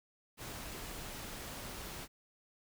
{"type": "noise", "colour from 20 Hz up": "pink", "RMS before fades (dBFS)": -45, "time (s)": [0.37, 2.08], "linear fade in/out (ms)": 50, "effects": []}